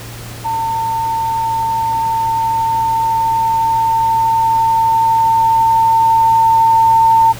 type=tone with level ramp; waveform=sine; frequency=903 Hz; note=A5; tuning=45 cents sharp; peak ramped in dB=-15 to -6 dBFS; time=0.44-7.33 s; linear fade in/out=20 ms; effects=added 116 Hz sine -30 dBFS peak until 7.39 s + pink hiss -32 dBFS RMS until 7.39 s